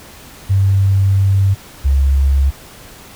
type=tone pair in turn; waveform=sine; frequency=97.5 / 68.55 Hz; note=G2 / C#2; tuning=-9 / -19 cents; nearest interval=tritone; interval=610 cents; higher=first; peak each=-9 dBFS; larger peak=neither; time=0.49-1.55 / 1.84-2.51 s; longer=first; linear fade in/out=20 ms; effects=pink hiss -38 dBFS RMS until 3.15 s